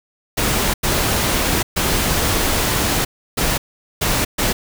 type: noise bursts at uneven times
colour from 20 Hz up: pink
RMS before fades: -18 dBFS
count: 6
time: 0.37-0.74 / 0.83-1.63 / 1.76-3.05 / 3.37-3.58 / 4.01-4.25 / 4.38-4.53 s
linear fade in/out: 10 ms
effects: none